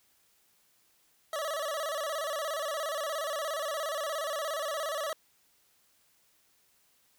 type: tone with vibrato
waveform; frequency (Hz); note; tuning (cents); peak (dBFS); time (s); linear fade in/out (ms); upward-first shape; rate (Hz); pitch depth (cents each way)
25% pulse; 607; D#5; -43; -28; 1.33-5.13; 2; square; 17; 100
effects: white hiss -68 dBFS RMS until 7.18 s